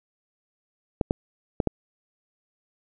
clicks, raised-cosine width 2 ms, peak -8 dBFS, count 4, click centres 1.012 / 1.109 / 1.602 / 1.673 s, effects none

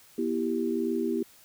sine chord, E minor, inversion second, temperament equal with one note detuned, 242.8 / 329.6 / 392 Hz, B3 / E4 / G4, -29 / 0 / 0 cents, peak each -30 dBFS, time 0.18-1.23 s, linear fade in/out 5 ms, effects white hiss -56 dBFS RMS until 1.44 s

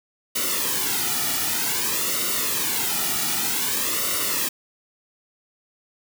white noise with flanger, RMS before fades -24 dBFS, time 0.35-4.49 s, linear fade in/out 10 ms, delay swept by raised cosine 1.2 to 1.92 ms, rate 0.53 Hz, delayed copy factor -0.75, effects none

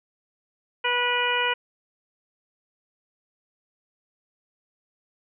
harmonic tone, 488.3 Hz, B4, 20 cents flat, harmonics 1 / 2 / 3 / 4 / 5 / 6, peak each -30 / -27 / -28 / -30 / -28 / -28 dBFS, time 0.84-1.54 s, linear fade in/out 10 ms, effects none

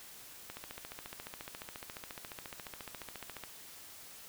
click train, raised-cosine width 0.3 ms, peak -27 dBFS, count 43, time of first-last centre 0.5-3.437 s, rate 14.3 Hz, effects white hiss -52 dBFS RMS until 4.28 s

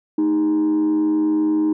sine tone with frequency modulation, 311.1 Hz, D#4, in tune, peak -13 dBFS, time 0.18-1.73 s, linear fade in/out 5 ms, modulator 92 Hz, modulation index 0.33, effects tanh soft clip ceiling -14 dBFS

